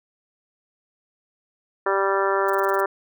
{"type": "harmonic tone", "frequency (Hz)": 195.5, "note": "G3", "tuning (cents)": -4, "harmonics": [2, 3, 4, 5, 6, 7, 8, 9], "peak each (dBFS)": [-23, -26, -30, -26, -28, -27, -34, -31], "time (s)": [1.86, 2.86], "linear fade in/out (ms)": 5}
{"type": "noise bursts", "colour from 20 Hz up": "violet", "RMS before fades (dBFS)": -37, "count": 7, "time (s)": [2.48, 2.807], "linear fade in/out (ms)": 5, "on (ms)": 21, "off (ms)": 30}
{"effects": []}